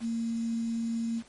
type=tone with quantisation; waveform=sine; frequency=229.5 Hz; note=A#3; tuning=27 cents flat; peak=-28 dBFS; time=0-1.23 s; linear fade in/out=50 ms; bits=8; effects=pink hiss -57 dBFS RMS until 1.28 s + MP3 48 kbps